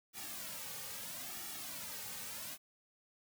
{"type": "noise with flanger", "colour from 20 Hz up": "white", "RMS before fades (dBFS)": -45, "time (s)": [0.13, 2.58], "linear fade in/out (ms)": 50, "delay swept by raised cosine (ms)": [1.9, 3], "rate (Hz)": 0.76, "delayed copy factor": -0.9, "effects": []}